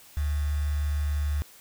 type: tone with quantisation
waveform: sine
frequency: 73.42 Hz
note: D2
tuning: in tune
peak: -24 dBFS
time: 0.17-1.42 s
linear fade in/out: 0 ms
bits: 7
effects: white hiss -52 dBFS RMS until 1.6 s